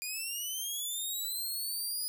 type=linear sweep; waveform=10% pulse; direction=up; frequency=2420 to 4978 Hz; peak=-27 dBFS; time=0.02-2.08 s; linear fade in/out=0 ms; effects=none